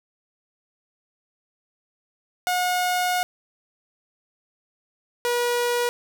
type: tone pair in turn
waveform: sawtooth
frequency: 723 / 482.5 Hz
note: F#5 / B4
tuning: -40 / -40 cents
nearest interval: perfect fifth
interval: 700 cents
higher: first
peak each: -17 dBFS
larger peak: neither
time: 2.47-3.23 / 5.25-5.89 s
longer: first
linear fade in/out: 0 ms
effects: none